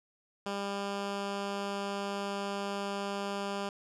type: tone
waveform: 10% pulse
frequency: 199.8 Hz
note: G3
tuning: 33 cents sharp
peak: -25 dBFS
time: 0.46-3.69 s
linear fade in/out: 2 ms
effects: low-pass 7000 Hz 12 dB/octave